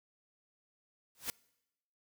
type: noise with exponential growth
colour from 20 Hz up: white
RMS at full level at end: -33 dBFS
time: 1.15-1.3 s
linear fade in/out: 0 ms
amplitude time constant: 31 ms
effects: noise-tail reverb RT60 0.9 s tail -24 dB re dry